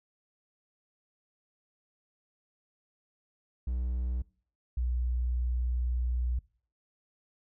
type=tone pair in turn; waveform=triangle / sine; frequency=61.7 / 61.1 Hz; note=B1 / B1; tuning=-1 / -18 cents; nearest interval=unison; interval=17 cents; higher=first; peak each=-27 / -27 dBFS; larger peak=neither; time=3.67-4.22 / 4.77-6.39 s; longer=second; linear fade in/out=5 ms; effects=noise-tail reverb RT60 0.5 s tail -23 dB re dry